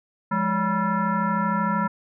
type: tone with frequency modulation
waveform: sine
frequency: 591 Hz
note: D5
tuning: 11 cents sharp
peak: -20 dBFS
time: 0.31-1.88 s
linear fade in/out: 10 ms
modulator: 383 Hz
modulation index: 2.3
effects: none